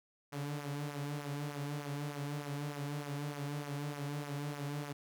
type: tone with flanger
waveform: sawtooth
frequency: 144.6 Hz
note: D3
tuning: 27 cents flat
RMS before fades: -40 dBFS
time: 0.32-4.93 s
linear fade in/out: 10 ms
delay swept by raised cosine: 0.23 to 5.43 ms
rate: 3.3 Hz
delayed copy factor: -0.6
effects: none